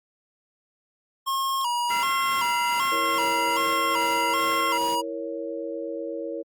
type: tone with vibrato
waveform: square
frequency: 1017 Hz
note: C6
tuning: 50 cents flat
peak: -24 dBFS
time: 1.26-5.02 s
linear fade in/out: 20 ms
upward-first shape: square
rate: 1.3 Hz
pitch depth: 100 cents each way
type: noise with tremolo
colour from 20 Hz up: pink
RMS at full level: -38 dBFS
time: 1.88-4.96 s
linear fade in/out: 20 ms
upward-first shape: sine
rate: 2.4 Hz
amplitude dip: 50%
type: harmonic tone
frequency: 686 Hz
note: F5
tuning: 31 cents flat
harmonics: 2 / 3 / 4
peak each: -30 / -30 / -36 dBFS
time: 1.9-4.78 s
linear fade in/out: 10 ms
type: chord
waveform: sine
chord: A# diminished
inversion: second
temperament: equal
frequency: 329.6 / 466.2 / 554.4 Hz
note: E4 / A#4 / C#5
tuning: 0 / 0 / 0 cents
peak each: -33 dBFS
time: 2.91-6.43 s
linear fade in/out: 20 ms
effects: high-pass 200 Hz 12 dB/octave + Opus 32 kbps